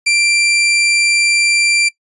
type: tone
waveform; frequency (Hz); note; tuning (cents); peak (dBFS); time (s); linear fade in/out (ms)
sawtooth; 2360; D7; +8; -7; 0.06-1.89; 10
effects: noise-tail reverb RT60 0.1 s tail -20 dB re dry + resampled to 24000 Hz